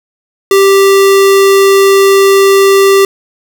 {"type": "tone", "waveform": "square", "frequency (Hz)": 392, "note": "G4", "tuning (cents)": 0, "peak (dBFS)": -4, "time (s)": [0.51, 3.05], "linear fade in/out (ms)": 2, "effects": []}